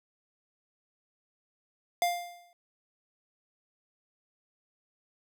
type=tone with exponential decay; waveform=square; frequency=700 Hz; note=F5; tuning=4 cents sharp; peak=-23 dBFS; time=2.02-2.53 s; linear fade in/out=1 ms; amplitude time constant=110 ms; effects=none